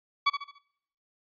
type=tone with echo; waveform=sawtooth; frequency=1135 Hz; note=C#6; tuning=41 cents sharp; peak=-16 dBFS; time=0.26-0.3 s; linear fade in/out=10 ms; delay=72 ms; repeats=4; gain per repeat=-8 dB; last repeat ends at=0.588 s; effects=noise-tail reverb RT60 0.7 s tail -23 dB re dry + resampled to 11025 Hz